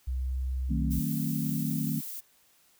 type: tone with pitch glide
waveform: sine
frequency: 64.1 to 64.81 Hz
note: C2 to C2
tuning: -35 to -16 cents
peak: -28 dBFS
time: 0.07-1 s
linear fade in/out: 10 ms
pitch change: +19 cents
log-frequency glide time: 0.18-0.34 s
type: chord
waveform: sine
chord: D# diminished seventh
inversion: none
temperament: just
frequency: 155.56 / 186.68 / 224 / 268.8 Hz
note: D#3 / F#3 / A3 / C4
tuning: 0 / +16 / +31 / +47 cents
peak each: -31 / -37 / -32 / -35 dBFS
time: 0.69-2.01 s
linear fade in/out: 20 ms
type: noise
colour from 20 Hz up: violet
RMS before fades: -39 dBFS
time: 0.9-2.21 s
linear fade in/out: 20 ms
effects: white hiss -64 dBFS RMS until 2.79 s